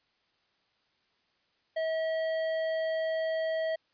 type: tone with tanh clipping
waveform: triangle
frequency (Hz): 643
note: E5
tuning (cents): -43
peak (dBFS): -30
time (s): 1.76-3.76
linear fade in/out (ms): 10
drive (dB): 16
effects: white hiss -72 dBFS RMS until 3.93 s + resampled to 11025 Hz